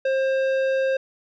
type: tone with tanh clipping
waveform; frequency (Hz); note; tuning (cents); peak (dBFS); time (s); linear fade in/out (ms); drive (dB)
triangle; 532; C5; +29; -21; 0.05-0.97; 5; 16
effects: none